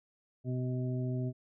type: harmonic tone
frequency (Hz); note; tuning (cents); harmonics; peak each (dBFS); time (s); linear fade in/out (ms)
126.6; B2; +43; 1 / 2 / 3 / 5; -32 / -38 / -42 / -46; 0.44-1.33; 50
effects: none